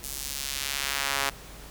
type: tone with high-pass filter sweep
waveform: sawtooth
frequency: 138.59 Hz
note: C#3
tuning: in tune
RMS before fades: -31 dBFS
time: 0.03-1.3 s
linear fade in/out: 10 ms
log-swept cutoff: 7700 to 1000 Hz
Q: 0.72
effects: added 50 Hz sine -46 dBFS peak until 1.7 s + pink hiss -46 dBFS RMS until 1.7 s